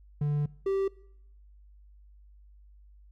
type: tone pair in turn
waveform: triangle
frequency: 146.83 / 389.3 Hz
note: D3 / G4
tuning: 0 / -12 cents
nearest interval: octave + perfect fourth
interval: 1688 cents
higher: second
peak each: -23 dBFS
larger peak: neither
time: 0.21-0.46 / 0.66-0.88 s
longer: first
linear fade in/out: 5 ms
effects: noise-tail reverb RT60 0.8 s tail -23 dB re dry + added 50 Hz sine -52 dBFS peak until 3.11 s